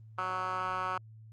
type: tone with band-pass filter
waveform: 10% pulse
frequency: 185 Hz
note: F#3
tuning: in tune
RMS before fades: -34 dBFS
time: 0.18-0.98 s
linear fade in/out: 5 ms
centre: 1300 Hz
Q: 3.3
effects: added 110 Hz sine -49 dBFS peak until 1.32 s + Opus 24 kbps